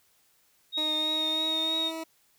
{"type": "tone with vibrato", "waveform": "sine", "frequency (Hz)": 3729, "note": "A#7", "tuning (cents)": 0, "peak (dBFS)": -26, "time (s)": [0.72, 1.92], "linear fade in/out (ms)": 50, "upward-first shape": "triangle", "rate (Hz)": 3.1, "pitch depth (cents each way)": 34}
{"type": "tone with pitch glide", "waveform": "20% pulse", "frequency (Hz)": [308.4, 323.5], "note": ["D#4", "E4"], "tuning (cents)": [-15, -32], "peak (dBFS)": -29, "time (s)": [0.77, 2.04], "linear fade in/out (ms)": 10, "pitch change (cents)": 83, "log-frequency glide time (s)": [0.92, 1.87]}
{"effects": ["white hiss -66 dBFS RMS until 2.38 s"]}